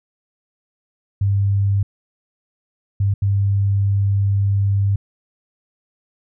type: tone bursts at uneven times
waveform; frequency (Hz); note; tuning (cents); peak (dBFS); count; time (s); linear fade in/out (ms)
sine; 99.5; G2; +26; -14; 3; 1.21-1.83 / 3-3.14 / 3.22-4.96; 5
effects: none